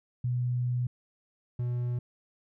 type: tone pair in turn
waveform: sine / triangle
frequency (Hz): 123.47 / 122.05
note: B2 / B2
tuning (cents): 0 / -20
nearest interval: unison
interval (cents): 20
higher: first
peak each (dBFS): -26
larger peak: neither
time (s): 0.24-0.87 / 1.59-1.99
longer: first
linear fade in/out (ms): 5
effects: none